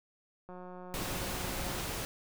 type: click train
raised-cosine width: 1 ms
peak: -34 dBFS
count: 236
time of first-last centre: 0.49-1.788 s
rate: 181 Hz
type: noise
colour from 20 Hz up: pink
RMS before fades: -37 dBFS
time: 0.94-2.05 s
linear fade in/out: 0 ms
effects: none